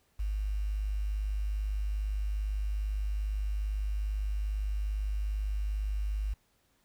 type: tone with quantisation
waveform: sine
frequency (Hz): 51.2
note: G#1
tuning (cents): -24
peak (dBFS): -29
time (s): 0.19-6.34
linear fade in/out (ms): 10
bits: 9
effects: pink hiss -71 dBFS RMS until 6.84 s